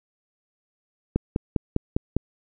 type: click train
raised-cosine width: 3 ms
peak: -8 dBFS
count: 6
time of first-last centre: 1.16-2.166 s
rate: 4.97 Hz
effects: none